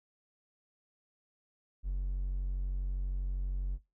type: tone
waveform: triangle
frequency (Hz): 46.25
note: F#1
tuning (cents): 0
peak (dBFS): -28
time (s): 1.83-3.79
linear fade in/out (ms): 50
effects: noise-tail reverb RT60 0.2 s tail -19 dB re dry + tanh soft clip ceiling -25 dBFS